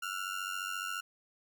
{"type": "ring-modulated tone", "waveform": "30% pulse", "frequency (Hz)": 1396.9, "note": "F6", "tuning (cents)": 0, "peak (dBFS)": -30, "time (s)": [0.02, 1.01], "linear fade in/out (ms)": 10, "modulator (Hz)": 47.2, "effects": []}